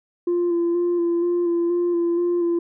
sine tone with vibrato, 345.5 Hz, F4, 19 cents flat, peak -16 dBFS, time 0.27-2.59 s, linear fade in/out 5 ms, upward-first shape square, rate 2.1 Hz, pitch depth 19 cents each way, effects tanh soft clip ceiling -16 dBFS

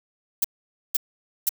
violet noise bursts, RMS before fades -20 dBFS, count 3, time 0.42-1.492 s, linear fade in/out 5 ms, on 24 ms, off 500 ms, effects none

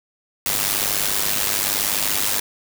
white noise with amplitude modulation, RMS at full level -18 dBFS, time 0.46-2.4 s, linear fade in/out 2 ms, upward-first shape sine, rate 101 Hz, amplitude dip 75%, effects none

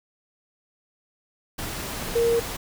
sine tone in noise, 466.2 Hz, A#4, in tune, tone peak -18 dBFS, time 2.15-2.4 s, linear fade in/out 10 ms, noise pink, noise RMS -32 dBFS, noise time 1.58-2.57 s, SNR +11 dB, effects none

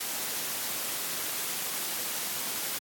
white noise, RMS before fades -33 dBFS, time 0-2.79 s, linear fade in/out 10 ms, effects high-pass 150 Hz 12 dB/octave + AAC 64 kbps

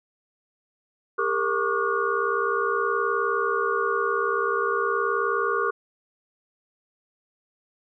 sine tone cluster, 402.7 / 463.1 / 1112 / 1191 / 1441 Hz, G4 / A#4 / C#6 / D6 / F#6, +47 / -11 / +5 / +24 / -46 cents, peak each -28 dBFS, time 1.18-5.71 s, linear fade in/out 10 ms, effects none

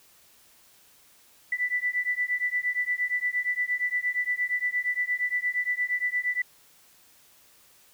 sine beating tone pair, 1975.5 / 1984.1 Hz, B6 / B6, 0 / +7 cents, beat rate 8.6 Hz, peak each -28 dBFS, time 1.52-6.42 s, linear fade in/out 5 ms, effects white hiss -58 dBFS RMS until 7.93 s

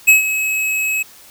square tone with ADSR envelope, 2566 Hz, E7, 47 cents flat, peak -5 dBFS, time 0.07-1.03 s, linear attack 18 ms, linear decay 130 ms, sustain -12 dB, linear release 10 ms, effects white hiss -43 dBFS RMS until 1.3 s

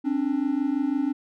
triangle tone pair together, 267.9 / 293.9 Hz, C4 / D4, +41 / +1 cents, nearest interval major second, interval 160 cents, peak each -23 dBFS, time 0.04-1.13 s, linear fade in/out 20 ms, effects none

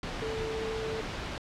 sine tone in noise, 442.9 Hz, A4, 11 cents sharp, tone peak -33 dBFS, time 0.22-1.01 s, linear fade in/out 2 ms, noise pink, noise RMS -36 dBFS, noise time 0.03-1.38 s, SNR 0 dB, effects low-pass 4000 Hz 12 dB/octave

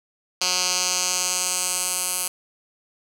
10% pulse tone with band-pass filter sweep, 181.9 Hz, F#3, 29 cents flat, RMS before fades -24 dBFS, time 0.41-2.28 s, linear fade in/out 5 ms, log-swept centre 5200 to 10000 Hz, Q 2, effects none

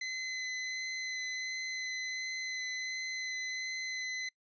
sawtooth tone with vibrato, 2035 Hz, C7, 49 cents flat, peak -32 dBFS, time 0.01-4.29 s, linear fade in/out 5 ms, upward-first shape sine, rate 1.4 Hz, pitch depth 9 cents each way, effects noise-tail reverb RT60 0.1 s tail -24 dB re dry + resampled to 16000 Hz

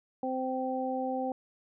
harmonic tone, 259.3 Hz, C4, 15 cents flat, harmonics 1 / 2 / 3, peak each -34 / -34 / -34 dBFS, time 0.23-1.32 s, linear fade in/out 2 ms, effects none

